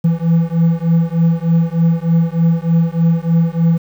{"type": "beating tone pair", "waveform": "triangle", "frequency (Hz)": [164.81, 168.11], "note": ["E3", "E3"], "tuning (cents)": [0, 34], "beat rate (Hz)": 3.3, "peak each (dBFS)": -12, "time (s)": [0.04, 3.78], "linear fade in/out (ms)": 10, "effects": ["7-bit"]}